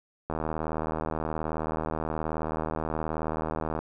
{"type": "click train", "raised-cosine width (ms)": 1, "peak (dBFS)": -16, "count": 276, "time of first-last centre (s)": [0.3, 3.79], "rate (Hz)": 78.8, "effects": []}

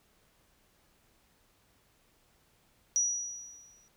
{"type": "tone with exponential decay", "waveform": "sine", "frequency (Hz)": 5820, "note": "F#8", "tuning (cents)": -29, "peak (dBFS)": -23, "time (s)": [2.96, 3.88], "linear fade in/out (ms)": 0, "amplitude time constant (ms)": 200, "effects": ["pink hiss -68 dBFS RMS until 3.96 s"]}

